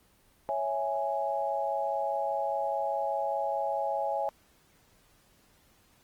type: chord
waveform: sine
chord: C# minor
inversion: none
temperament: equal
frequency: 554.4 / 659.3 / 830.6 Hz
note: C#5 / E5 / G#5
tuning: 0 / 0 / 0 cents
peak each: -33 / -33 / -31 dBFS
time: 0.49-4.29 s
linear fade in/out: 0 ms
effects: pink hiss -64 dBFS RMS until 6.03 s + Opus 24 kbps